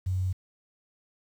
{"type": "tone with quantisation", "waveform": "sine", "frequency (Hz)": 92.8, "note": "F#2", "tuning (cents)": 6, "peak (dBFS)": -25, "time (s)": [0.06, 0.33], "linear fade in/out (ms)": 10, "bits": 9, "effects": []}